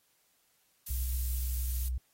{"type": "noise", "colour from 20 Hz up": "violet", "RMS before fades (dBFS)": -39, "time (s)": [0.86, 1.89], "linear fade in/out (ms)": 10}
{"type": "tone with pitch glide", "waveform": "sine", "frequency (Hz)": [63.1, 62.63], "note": ["B1", "B1"], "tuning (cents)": [38, 25], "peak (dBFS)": -30, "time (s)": [0.9, 1.98], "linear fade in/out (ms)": 5, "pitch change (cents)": -13, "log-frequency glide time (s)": [1.27, 1.35]}
{"effects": ["white hiss -71 dBFS RMS until 2.13 s", "AAC 48 kbps"]}